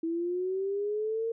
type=linear sweep; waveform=sine; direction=up; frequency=324.7 to 460.8 Hz; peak=-28 dBFS; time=0.03-1.32 s; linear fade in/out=5 ms; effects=none